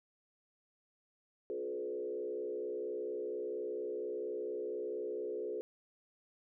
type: tone with frequency modulation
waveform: sine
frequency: 428.6 Hz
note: A4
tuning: 45 cents flat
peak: -36 dBFS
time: 1.5-5.61 s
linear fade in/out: 0 ms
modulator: 64.3 Hz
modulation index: 1.2
effects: none